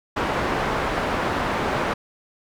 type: low-pass noise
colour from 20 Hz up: white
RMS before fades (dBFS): -24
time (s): 0.16-1.94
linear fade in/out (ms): 10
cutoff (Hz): 1200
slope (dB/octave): 12
effects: none